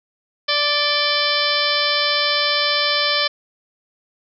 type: harmonic tone with a mistuned harmonic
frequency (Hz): 585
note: D5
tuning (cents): -7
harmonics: 1 / 2 / 3 / 4 / 5 / 6 / 7 / 8 / 9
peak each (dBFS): -25 / -25 / -25 / -25 / -25 / -25 / -25 / -25 / -25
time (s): 0.48-3.28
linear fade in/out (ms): 10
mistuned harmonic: 5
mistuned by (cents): +80
effects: none